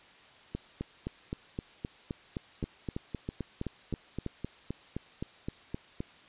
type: two click trains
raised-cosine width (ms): 3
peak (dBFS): -21 / -21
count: 6 / 22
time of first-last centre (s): 2.64-4.263 / 0.55-6.005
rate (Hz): 3.08 / 3.85
effects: white hiss -56 dBFS RMS until 6.28 s + resampled to 8000 Hz